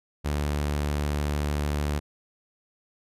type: tone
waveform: sawtooth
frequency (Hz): 73.42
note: D2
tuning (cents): 0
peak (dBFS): -21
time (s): 0.24-2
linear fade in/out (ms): 20
effects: resampled to 32000 Hz